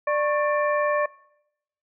harmonic tone with a mistuned harmonic, 592 Hz, D5, 14 cents sharp, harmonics 1 / 2 / 3 / 4, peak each -22 / -26 / -30 / -36 dBFS, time 0.07-1.06 s, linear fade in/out 5 ms, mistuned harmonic 2, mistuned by -130 cents, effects noise-tail reverb RT60 0.8 s tail -22 dB re dry

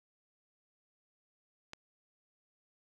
click, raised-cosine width 0.2 ms, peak -26 dBFS, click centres 1.734 s, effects none

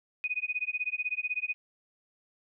sine tone with tremolo, 2489 Hz, D#7, in tune, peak -26 dBFS, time 0.24-1.54 s, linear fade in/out 0 ms, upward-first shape sine, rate 16 Hz, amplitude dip 100%, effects none

